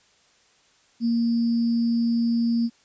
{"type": "tone with sample-and-hold", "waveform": "sine", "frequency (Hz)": 233.1, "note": "A#3", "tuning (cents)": 0, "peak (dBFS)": -19, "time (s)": [1, 2.7], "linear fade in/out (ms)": 50, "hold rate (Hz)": 4900, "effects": ["white hiss -60 dBFS RMS until 2.84 s", "resampled to 16000 Hz"]}